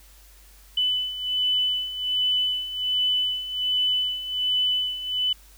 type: beating tone pair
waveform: sine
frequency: 2997 / 2998.3 Hz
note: F#7 / F#7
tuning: +22 / +22 cents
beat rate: 1.3 Hz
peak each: -28 / -23 dBFS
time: 0.77-5.33 s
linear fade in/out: 5 ms
effects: added 49 Hz sine -50 dBFS peak until 5.57 s + white hiss -54 dBFS RMS until 5.57 s